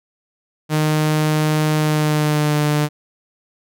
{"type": "tone with pitch glide", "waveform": "sawtooth", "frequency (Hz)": [153.8, 149.25], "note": ["D#3", "D3"], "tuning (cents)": [-20, 28], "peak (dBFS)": -11, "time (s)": [0.69, 2.89], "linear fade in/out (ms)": 50, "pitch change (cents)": -52, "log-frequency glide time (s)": [1.75, 2.6], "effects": []}